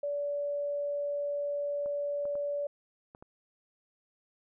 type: tone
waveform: sine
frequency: 576 Hz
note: D5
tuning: 34 cents flat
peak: -30 dBFS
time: 0.03-2.67 s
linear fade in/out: 5 ms
type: clicks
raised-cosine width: 1 ms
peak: -35 dBFS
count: 5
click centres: 1.86 / 2.254 / 2.354 / 3.149 / 3.225 s
effects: none